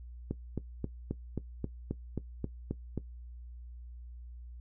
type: click train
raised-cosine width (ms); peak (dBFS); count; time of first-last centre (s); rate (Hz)
3; -20; 11; 0.31-2.977; 3.75
effects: noise-tail reverb RT60 0.1 s tail -17 dB re dry + added 60 Hz sine -44 dBFS peak until 4.6 s